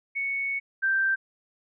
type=tone pair in turn; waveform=sine; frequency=2217 / 1567.7 Hz; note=C#7 / G6; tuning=0 / 0 cents; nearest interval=tritone; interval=600 cents; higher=first; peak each=-26 / -21 dBFS; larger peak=second; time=0.15-0.6 / 0.82-1.16 s; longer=first; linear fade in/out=20 ms; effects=none